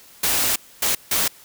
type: noise bursts at uneven times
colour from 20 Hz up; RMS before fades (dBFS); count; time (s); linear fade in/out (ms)
white; -20; 3; 0.23-0.56 / 0.82-0.95 / 1.11-1.28; 5
effects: white hiss -48 dBFS RMS until 1.44 s